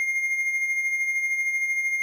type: tone with tremolo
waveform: triangle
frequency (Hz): 2124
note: C7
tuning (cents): +25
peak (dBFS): -19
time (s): 0-2.02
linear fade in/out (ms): 0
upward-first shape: sine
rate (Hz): 13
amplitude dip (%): 45
effects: none